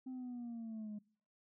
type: linear sweep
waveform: sine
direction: down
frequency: 260.7 to 207 Hz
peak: -40 dBFS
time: 0.06-0.99 s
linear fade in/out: 10 ms
effects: noise-tail reverb RT60 0.5 s tail -24 dB re dry + tanh soft clip ceiling -41 dBFS